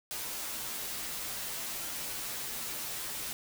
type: noise with comb filter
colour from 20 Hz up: white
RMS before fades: -38 dBFS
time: 0.11-3.33 s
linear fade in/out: 0 ms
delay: 11 ms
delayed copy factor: -1
effects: none